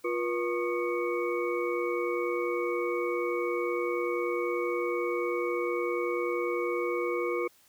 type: tone cluster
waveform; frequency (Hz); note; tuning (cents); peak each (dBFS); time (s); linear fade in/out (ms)
sine; 351.8 / 482.3 / 1089 / 1219 / 2234; F4 / B4 / C#6 / D#6 / C#7; +13 / -41 / -31 / -36 / +13; -31 / -31 / -39 / -39 / -37; 0.04-7.48; 10
effects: white hiss -62 dBFS RMS until 7.68 s